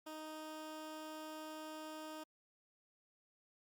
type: tone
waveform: 15% pulse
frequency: 311.1 Hz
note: D#4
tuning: in tune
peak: -40 dBFS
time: 0.06-2.24 s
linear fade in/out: 10 ms
effects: Opus 48 kbps